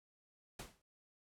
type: noise with exponential decay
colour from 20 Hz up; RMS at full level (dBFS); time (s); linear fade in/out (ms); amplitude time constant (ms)
pink; -44; 0.59-0.82; 5; 50
effects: low-pass 12000 Hz 12 dB/octave